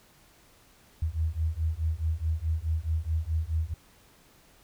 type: beating tone pair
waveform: sine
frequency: 77.78 / 82.48 Hz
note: D#2 / E2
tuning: 0 / +2 cents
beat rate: 4.7 Hz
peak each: -29 dBFS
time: 1.02-3.74 s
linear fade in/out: 5 ms
effects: pink hiss -59 dBFS RMS until 4.63 s